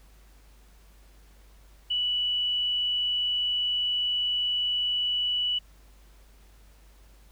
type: tone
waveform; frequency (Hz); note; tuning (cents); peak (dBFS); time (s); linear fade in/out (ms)
sine; 2955; F#7; -3; -24; 1.9-5.59; 10
effects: added 50 Hz sine -52 dBFS peak until 7.31 s + pink hiss -61 dBFS RMS until 7.31 s